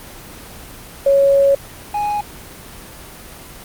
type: tone pair in turn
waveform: sine / triangle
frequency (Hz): 554.4 / 830.7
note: C#5 / G#5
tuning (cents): 0 / 0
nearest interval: perfect fifth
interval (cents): 700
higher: second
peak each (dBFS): -9 / -15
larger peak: first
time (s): 1.06-1.55 / 1.94-2.21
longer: first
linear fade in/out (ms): 5
effects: pink hiss -36 dBFS RMS until 3.64 s + Opus 24 kbps